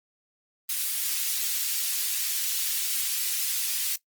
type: high-pass noise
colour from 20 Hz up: white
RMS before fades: -28 dBFS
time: 0.69-3.96 s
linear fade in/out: 5 ms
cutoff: 2700 Hz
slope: 12 dB/octave
effects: noise-tail reverb RT60 0.1 s tail -19 dB re dry + Opus 24 kbps